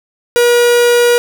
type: tone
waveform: 45% pulse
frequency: 480.2 Hz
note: B4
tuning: 49 cents flat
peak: -7 dBFS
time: 0.36-1.18 s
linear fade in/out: 0 ms
effects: none